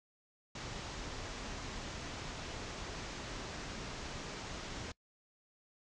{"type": "low-pass noise", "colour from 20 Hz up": "pink", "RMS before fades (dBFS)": -44, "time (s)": [0.55, 4.92], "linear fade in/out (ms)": 5, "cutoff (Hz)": 7100, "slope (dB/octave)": 48, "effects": ["noise-tail reverb RT60 0.1 s tail -23 dB re dry"]}